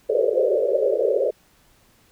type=band-pass noise; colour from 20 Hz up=white; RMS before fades=-20 dBFS; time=0.09-1.31 s; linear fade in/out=10 ms; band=380 to 590 Hz; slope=96 dB/octave; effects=pink hiss -58 dBFS RMS until 2.11 s